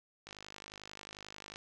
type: click train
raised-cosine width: 0.2 ms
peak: -29 dBFS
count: 67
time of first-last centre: 0.27-1.559 s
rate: 51.2 Hz
effects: none